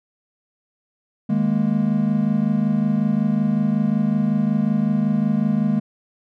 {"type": "chord", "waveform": "triangle", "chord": "D# suspended fourth", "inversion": "none", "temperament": "equal", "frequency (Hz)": [155.56, 207.7, 233.1], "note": ["D#3", "G#3", "A#3"], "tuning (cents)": [0, 0, 0], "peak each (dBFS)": [-22, -17, -20], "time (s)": [1.29, 5.8], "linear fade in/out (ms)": 10, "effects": []}